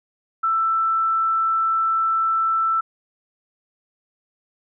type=tone; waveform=sine; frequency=1328 Hz; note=E6; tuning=12 cents sharp; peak=-17 dBFS; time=0.43-2.81 s; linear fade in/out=10 ms; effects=none